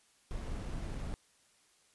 brown noise with sample-and-hold, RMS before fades -39 dBFS, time 0.31-1.14 s, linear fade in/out 0 ms, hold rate 8820 Hz, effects white hiss -68 dBFS RMS until 1.94 s + resampled to 24000 Hz

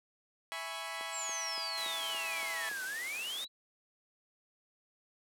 15% pulse chord, C# minor seventh, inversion first, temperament equal, 659.3 / 830.6 / 987.8 / 1108.7 Hz, E5 / G#5 / B5 / C#6, 0 / 0 / 0 / 0 cents, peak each -38 dBFS, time 0.52-2.69 s, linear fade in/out 0 ms
click train, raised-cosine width 1 ms, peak -33 dBFS, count 7, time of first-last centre 1.01-2.715 s, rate 3.52 Hz
sine exponential two-way sweep, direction down then up, 7902 to 1482 to 4034 Hz, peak -37 dBFS, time 1.11-3.48 s, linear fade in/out 50 ms, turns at 2.84 s
white noise, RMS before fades -43 dBFS, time 1.77-3.45 s, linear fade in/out 10 ms
effects high-pass 300 Hz 12 dB/octave + low-pass 12000 Hz 12 dB/octave

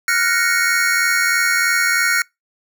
square chord, Gb major seventh, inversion third, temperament equal, 1396.9 / 1480 / 1864.7 / 2217 Hz, F6 / Gb6 / Bb6 / Db7, 0 / 0 / 0 / 0 cents, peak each -21 dBFS, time 0.08-2.22 s, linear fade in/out 2 ms, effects noise-tail reverb RT60 0.2 s tail -26 dB re dry

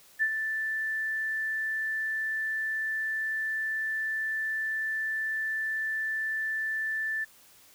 sine tone with ADSR envelope, 1762 Hz, A6, 2 cents sharp, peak -21 dBFS, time 0.19-7.25 s, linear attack 32 ms, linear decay 64 ms, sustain -7 dB, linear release 16 ms, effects white hiss -57 dBFS RMS until 7.74 s

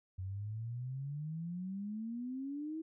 sine exponential sweep, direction up, 91.5 to 325.6 Hz, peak -38 dBFS, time 0.18-2.82 s, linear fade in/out 10 ms, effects none

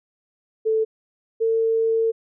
sine tone pair in turn, 440.7 / 450.7 Hz, A4 / A4, +3 / +42 cents, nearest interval unison, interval 39 cents, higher second, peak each -17 dBFS, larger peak neither, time 0.65-0.85 / 1.4-2.12 s, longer second, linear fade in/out 20 ms, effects none

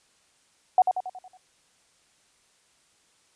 sine tone with echo, 740 Hz, F#5, in tune, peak -13 dBFS, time 0.78-0.82 s, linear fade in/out 2 ms, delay 92 ms, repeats 6, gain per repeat -6 dB, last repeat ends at 1.372 s, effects white hiss -64 dBFS RMS until 3.35 s + resampled to 22050 Hz

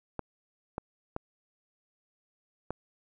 clicks, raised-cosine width 1 ms, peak -19 dBFS, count 4, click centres 0.193 / 0.781 / 1.164 / 2.706 s, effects none

